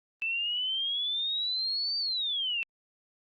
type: exponential two-way sweep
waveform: sine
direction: up then down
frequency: 2637 to 4648 to 2653 Hz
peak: -28 dBFS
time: 0.22-2.63 s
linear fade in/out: 0 ms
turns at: 1.98 s
effects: Opus 32 kbps